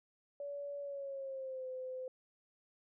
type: tone with pitch glide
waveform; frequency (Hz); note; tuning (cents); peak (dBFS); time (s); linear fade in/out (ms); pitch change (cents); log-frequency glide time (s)
sine; 570 to 513.7; C#5 to C5; +48 to -32; -40; 0.4-2.08; 2; -180; 0.8-1.67
effects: none